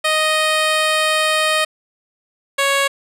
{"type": "tone pair in turn", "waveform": "10% pulse", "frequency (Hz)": [622.3, 554.4], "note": ["D#5", "C#5"], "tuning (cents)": [0, 0], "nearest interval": "major second", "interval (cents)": 200, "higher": "first", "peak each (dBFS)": -6, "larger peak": "neither", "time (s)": [[0.04, 1.65], [2.58, 2.88]], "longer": "first", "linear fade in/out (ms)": 10, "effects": ["low-pass 12000 Hz 12 dB/octave"]}